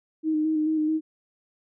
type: tone with vibrato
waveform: sine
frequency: 311.1 Hz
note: D#4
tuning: in tune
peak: -21 dBFS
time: 0.23-1.01 s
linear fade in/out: 50 ms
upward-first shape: square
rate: 4.6 Hz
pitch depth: 22 cents each way
effects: none